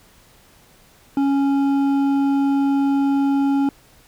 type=tone with hard clipping; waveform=triangle; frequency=277.2 Hz; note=C#4; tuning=in tune; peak=-17 dBFS; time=1.17-3.69 s; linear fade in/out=2 ms; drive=11 dB; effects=pink hiss -52 dBFS RMS until 4.07 s